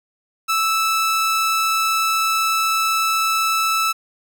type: tone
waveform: sawtooth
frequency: 1314 Hz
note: E6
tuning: 6 cents flat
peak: -13 dBFS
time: 0.48-3.93 s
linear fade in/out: 20 ms
effects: none